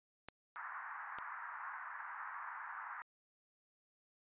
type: clicks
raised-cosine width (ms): 0.3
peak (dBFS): -31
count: 2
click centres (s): 0.286 / 1.186
type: band-pass noise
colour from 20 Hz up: pink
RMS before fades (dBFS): -47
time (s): 0.56-3.02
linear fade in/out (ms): 0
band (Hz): 910 to 1800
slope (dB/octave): 48
effects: resampled to 8000 Hz